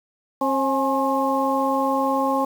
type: harmonic tone with a mistuned harmonic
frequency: 268.4 Hz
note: C4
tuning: 44 cents sharp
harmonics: 1 / 2 / 3 / 4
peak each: -24 / -24 / -24 / -24 dBFS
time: 0.41-2.45 s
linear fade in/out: 5 ms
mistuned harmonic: 3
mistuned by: +64 cents
effects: 7-bit